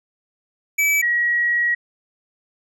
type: tone pair in turn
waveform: square / sine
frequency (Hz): 2300 / 1908.8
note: D7 / A#6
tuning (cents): -37 / +41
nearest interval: minor third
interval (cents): 322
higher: first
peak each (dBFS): -16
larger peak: neither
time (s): 0.78-1.02 / 1.02-1.75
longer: second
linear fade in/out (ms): 10
effects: none

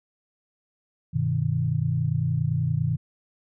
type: chord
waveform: sine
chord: G augmented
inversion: none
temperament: equal with one note detuned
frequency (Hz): 98 / 125.27 / 155.56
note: G2 / B2 / D#3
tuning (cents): 0 / +25 / 0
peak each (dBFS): -29 / -25 / -25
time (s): 1.13-2.97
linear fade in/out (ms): 20
effects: none

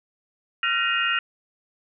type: tone cluster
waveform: sine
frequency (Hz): 1380 / 1499 / 1878 / 2502 / 2825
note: F6 / F#6 / A#6 / D#7 / F7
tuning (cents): -21 / +22 / +12 / +9 / +19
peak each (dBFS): -25 / -31 / -27 / -28 / -26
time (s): 0.63-1.19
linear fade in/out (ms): 2
effects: none

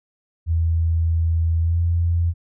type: tone with pitch glide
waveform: sine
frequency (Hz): 82.41 to 85.02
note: E2 to F2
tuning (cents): 0 to -46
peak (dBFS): -16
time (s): 0.46-2.34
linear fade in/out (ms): 50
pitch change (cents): +54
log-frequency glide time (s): 1.61-1.79
effects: none

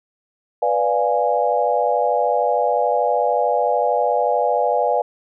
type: chord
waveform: sine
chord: B diminished seventh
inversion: none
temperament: equal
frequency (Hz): 493.9 / 587.3 / 698.5 / 830.6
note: B4 / D5 / F5 / Ab5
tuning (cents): 0 / 0 / 0 / 0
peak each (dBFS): -21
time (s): 0.62-5.02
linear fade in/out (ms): 5
effects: none

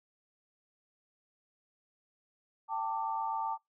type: chord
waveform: sine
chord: G suspended second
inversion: none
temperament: equal with one note detuned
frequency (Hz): 784 / 891.8 / 1174.7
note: G5 / A5 / D6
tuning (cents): 0 / +23 / 0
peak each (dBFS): -39 / -33 / -39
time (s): 2.68-3.58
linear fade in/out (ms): 50
effects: noise-tail reverb RT60 0.2 s tail -24 dB re dry

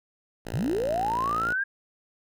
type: tone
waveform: 5% pulse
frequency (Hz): 56.9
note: A#1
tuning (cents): -41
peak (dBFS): -23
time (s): 0.45-1.53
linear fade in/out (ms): 10
type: linear sweep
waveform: sine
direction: up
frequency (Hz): 84 to 1635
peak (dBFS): -24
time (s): 0.53-1.64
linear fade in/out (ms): 10
effects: none

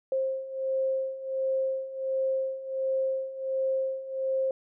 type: beating tone pair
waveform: sine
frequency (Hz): 529 / 530.4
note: C5 / C5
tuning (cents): +19 / +23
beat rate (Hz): 1.4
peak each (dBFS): -32 / -28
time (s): 0.12-4.51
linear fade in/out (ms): 2
effects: none

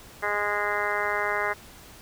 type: harmonic tone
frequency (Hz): 206.5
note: G#3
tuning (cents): -10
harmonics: 2 / 3 / 4 / 5 / 6 / 7 / 8 / 9 / 10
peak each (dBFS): -33 / -33 / -33 / -33 / -33 / -33 / -33 / -33 / -33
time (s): 0.22-1.54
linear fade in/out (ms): 20
effects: pink hiss -48 dBFS RMS until 2.01 s

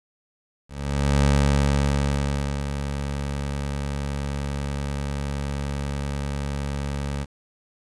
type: tone with ADSR envelope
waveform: 20% pulse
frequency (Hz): 70.4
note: C#2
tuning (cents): +27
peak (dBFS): -11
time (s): 0.68-7.26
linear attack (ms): 550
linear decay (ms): 1400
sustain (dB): -10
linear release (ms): 36
effects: resampled to 22050 Hz + 8-bit

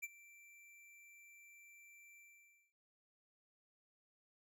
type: tone with ADSR envelope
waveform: square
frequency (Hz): 2346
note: D7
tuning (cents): -2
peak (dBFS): -40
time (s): 0.02-2.73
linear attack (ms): 19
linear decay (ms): 32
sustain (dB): -20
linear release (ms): 560
effects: none

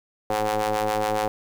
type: ring-modulated tone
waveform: sawtooth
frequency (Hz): 107.1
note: A2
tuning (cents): -46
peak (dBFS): -15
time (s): 0.3-1.28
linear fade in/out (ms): 0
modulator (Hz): 639
effects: 8-bit

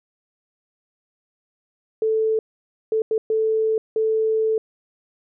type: tone bursts at uneven times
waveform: sine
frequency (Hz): 440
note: A4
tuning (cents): 0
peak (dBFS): -17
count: 5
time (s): 2.02-2.39 / 2.92-3.02 / 3.11-3.18 / 3.3-3.78 / 3.96-4.58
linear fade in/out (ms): 2
effects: none

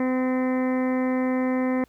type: harmonic tone with a mistuned harmonic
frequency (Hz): 256.3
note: C4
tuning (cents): -36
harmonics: 1 / 2 / 3 / 4 / 5 / 6 / 7 / 8 / 9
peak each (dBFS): -22 / -28 / -36 / -36 / -42 / -48 / -39 / -39 / -48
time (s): 0-1.84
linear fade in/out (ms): 2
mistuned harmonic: 7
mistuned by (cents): +20
effects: added 55 Hz sine -63 dBFS peak until 1.88 s + pink hiss -63 dBFS RMS until 1.88 s

